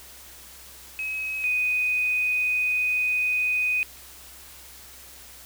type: tone pair in turn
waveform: sine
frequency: 2551 / 2494 Hz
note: D#7 / D#7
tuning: +43 / +3 cents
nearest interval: unison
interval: 40 cents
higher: first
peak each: -27 / -21 dBFS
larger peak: second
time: 0.99-1.44 / 1.44-3.83 s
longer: second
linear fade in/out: 0 ms
effects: added 64 Hz sine -54 dBFS peak until 5.45 s + white hiss -46 dBFS RMS until 5.45 s